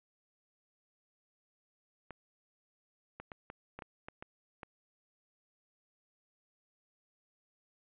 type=clicks; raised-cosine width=0.5 ms; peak=-29 dBFS; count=9; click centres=2.107 / 3.2 / 3.318 / 3.501 / 3.79 / 3.822 / 4.085 / 4.225 / 4.632 s; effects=resampled to 8000 Hz